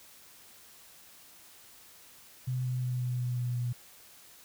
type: tone with pitch steps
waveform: sine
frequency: 127.3 / 126.35 / 125.4 / 124.46 / 123.53 / 122.61 / 121.69 Hz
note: C3 / B2 / B2 / B2 / B2 / B2 / B2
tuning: -47 / +40 / +27 / +14 / +1 / -12 / -25 cents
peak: -29 dBFS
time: 2.47-3.73 s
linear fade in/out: 10 ms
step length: 180 ms
effects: white hiss -55 dBFS RMS until 4.44 s